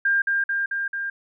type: tone with echo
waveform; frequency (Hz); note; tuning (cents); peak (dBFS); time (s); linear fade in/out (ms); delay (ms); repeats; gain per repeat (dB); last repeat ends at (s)
sine; 1600; G6; +35; -17; 0.05-0.22; 5; 220; 4; -2; 1.1
effects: none